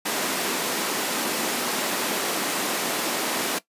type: high-pass noise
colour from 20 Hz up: pink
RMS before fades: -26 dBFS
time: 0.05-3.59 s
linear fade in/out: 10 ms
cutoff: 230 Hz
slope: 24 dB/octave
effects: noise-tail reverb RT60 0.1 s tail -17 dB re dry + resampled to 32000 Hz